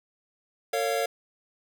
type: chord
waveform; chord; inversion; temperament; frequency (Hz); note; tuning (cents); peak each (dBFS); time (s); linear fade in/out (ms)
square; Bb minor; none; equal with one note detuned; 455 / 554.4 / 698.5; Bb4 / Db5 / F5; -42 / 0 / 0; -30; 0.73-1.06; 5
effects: none